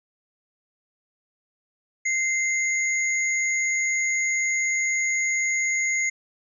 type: tone pair together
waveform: sine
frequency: 2083 / 6682 Hz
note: C7 / G#8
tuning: -8 / +10 cents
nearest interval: octave + minor sixth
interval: 2018 cents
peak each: -22 / -28 dBFS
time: 2.05-6.1 s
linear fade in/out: 10 ms
effects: none